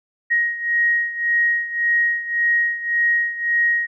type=beating tone pair; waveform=sine; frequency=1882 / 1883.8 Hz; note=A#6 / A#6; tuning=+16 / +18 cents; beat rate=1.8 Hz; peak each=-18 / -22 dBFS; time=0.3-3.87 s; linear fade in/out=20 ms; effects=none